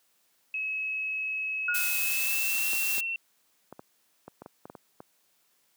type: tone with pitch glide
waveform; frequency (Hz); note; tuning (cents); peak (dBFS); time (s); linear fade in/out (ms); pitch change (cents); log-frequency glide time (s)
sine; 2571 to 2708; E7 to E7; -44 to +46; -29; 0.54-3.16; 2; +90; 1.99-2.65
type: tone with exponential decay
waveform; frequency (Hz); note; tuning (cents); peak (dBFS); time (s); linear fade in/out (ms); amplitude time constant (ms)
sine; 1442; F#6; -45; -24; 1.68-2.13; 5; 96
type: noise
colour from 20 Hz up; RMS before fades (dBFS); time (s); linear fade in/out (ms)
blue; -30; 1.74-3.01; 10
type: clicks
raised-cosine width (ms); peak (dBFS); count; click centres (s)
1; -28; 11; 2.733 / 2.981 / 3.726 / 3.794 / 4.28 / 4.42 / 4.461 / 4.655 / 4.699 / 4.752 / 5.004
effects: white hiss -69 dBFS RMS until 5.76 s + high-pass 150 Hz 12 dB/octave